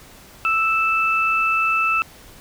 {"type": "tone pair together", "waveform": "sine", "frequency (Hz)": [1318.5, 2637], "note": ["E6", "E7"], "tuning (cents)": [0, 0], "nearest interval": "octave", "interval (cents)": 1200, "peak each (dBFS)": -19, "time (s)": [0.45, 2.02], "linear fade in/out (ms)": 0, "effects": ["pink hiss -45 dBFS RMS until 2.4 s"]}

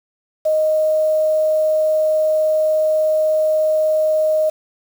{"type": "tone with quantisation", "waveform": "sine", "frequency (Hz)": 622.3, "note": "D#5", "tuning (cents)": 0, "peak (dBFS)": -13, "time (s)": [0.45, 4.5], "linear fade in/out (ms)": 10, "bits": 6, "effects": []}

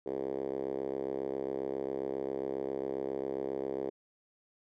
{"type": "tone with band-pass filter", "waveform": "5% pulse", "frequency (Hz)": 67.4, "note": "C#2", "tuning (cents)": -48, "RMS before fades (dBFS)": -36, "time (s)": [0.06, 3.9], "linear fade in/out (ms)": 5, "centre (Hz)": 410, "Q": 3.3, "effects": []}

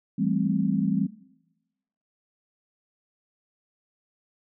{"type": "chord", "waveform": "sine", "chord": "A minor seventh", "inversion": "second", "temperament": "equal with one note detuned", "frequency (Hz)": [164.81, 196, 217.3, 261.6], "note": ["E3", "G3", "A3", "C4"], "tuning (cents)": [0, 0, -21, 0], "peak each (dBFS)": [-29, -25, -28, -28], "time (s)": [0.18, 1.07], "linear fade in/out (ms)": 10, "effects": ["noise-tail reverb RT60 1.0 s tail -21 dB re dry"]}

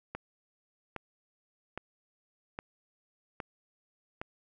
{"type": "click train", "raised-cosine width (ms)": 0.5, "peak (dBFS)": -22, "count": 6, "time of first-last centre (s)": [0.15, 4.215], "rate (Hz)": 1.23, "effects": []}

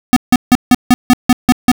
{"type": "tone bursts", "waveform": "square", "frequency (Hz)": 248.9, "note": "B3", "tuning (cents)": 14, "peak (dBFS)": -4, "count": 9, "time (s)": [0.13, 1.716], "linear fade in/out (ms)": 0, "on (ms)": 34, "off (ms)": 160, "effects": []}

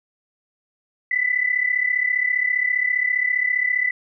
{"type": "tone pair together", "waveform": "sine", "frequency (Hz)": [1982, 2017], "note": ["B6", "B6"], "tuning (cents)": [6, 36], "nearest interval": "unison", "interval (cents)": 30, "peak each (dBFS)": [-20, -22], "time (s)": [1.11, 3.91], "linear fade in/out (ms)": 5, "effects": []}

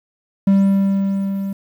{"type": "tone with level ramp", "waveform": "triangle", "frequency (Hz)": 196, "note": "G3", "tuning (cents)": 0, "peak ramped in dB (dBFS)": [-7, -19], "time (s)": [0.47, 1.53], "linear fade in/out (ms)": 5, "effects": ["8-bit"]}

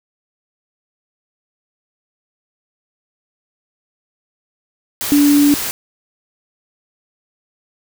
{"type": "tone in noise", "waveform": "sine", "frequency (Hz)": 289.2, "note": "D4", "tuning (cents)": -27, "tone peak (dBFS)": -8, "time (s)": [5.12, 5.54], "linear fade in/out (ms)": 0, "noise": "white", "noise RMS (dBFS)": -22, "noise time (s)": [5.01, 5.71], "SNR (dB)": 11, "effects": []}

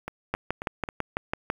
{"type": "two click trains", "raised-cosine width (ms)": 0.5, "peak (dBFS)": [-18, -11], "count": [4, 8], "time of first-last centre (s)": [[0.08, 0.889], [0.34, 1.501]], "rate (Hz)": [3.71, 6.03], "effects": ["7-bit"]}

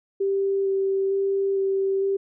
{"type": "tone with vibrato", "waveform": "sine", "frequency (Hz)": 390.3, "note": "G4", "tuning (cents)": -8, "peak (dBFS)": -20, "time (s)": [0.2, 2.17], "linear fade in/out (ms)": 10, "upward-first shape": "square", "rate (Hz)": 1.1, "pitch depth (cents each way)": 9, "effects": []}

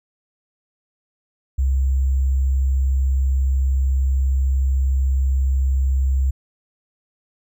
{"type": "tone with sample-and-hold", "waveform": "sine", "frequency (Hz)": 66.5, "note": "C2", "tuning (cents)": 29, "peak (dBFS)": -15, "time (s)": [1.58, 6.31], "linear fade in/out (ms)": 10, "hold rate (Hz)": 7350, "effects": []}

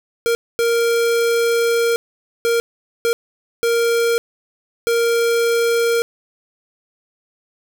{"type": "tone bursts at uneven times", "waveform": "square", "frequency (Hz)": 466.2, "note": "A#4", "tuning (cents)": 0, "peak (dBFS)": -15, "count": 6, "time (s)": [[0.26, 0.35], [0.59, 1.96], [2.45, 2.6], [3.05, 3.13], [3.63, 4.18], [4.87, 6.02]], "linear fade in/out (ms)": 0, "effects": []}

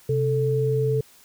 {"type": "tone pair together", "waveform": "sine", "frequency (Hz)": [131.34, 440], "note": ["C3", "A4"], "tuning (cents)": [7, 0], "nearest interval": "octave + major sixth", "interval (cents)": 2093, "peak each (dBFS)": -22, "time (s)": [0.09, 1.01], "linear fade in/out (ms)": 5, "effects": ["white hiss -53 dBFS RMS until 1.24 s"]}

